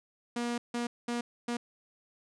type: tone bursts at uneven times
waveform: sawtooth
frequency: 238.7 Hz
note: A#3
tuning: 41 cents sharp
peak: -27 dBFS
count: 4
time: 0.36-0.58 / 0.74-0.87 / 1.08-1.21 / 1.48-1.57 s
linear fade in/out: 5 ms
effects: resampled to 22050 Hz + 11-bit